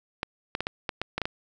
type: clicks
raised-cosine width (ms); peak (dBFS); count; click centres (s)
0.3; -12; 9; 0.231 / 0.551 / 0.606 / 0.669 / 0.892 / 1.016 / 1.18 / 1.217 / 1.255
effects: none